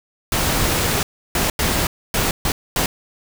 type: noise bursts at uneven times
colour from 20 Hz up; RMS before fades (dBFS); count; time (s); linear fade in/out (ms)
pink; -19; 6; 0.32-1.03 / 1.35-1.5 / 1.59-1.87 / 2.14-2.31 / 2.45-2.52 / 2.76-2.86; 2
effects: none